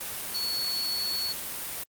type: tone in noise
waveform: sine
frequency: 4407 Hz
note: C#8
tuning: 11 cents flat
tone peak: -28 dBFS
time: 0.34-1.33 s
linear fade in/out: 10 ms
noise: white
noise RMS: -35 dBFS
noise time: 0-1.84 s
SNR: +4 dB
effects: Opus 32 kbps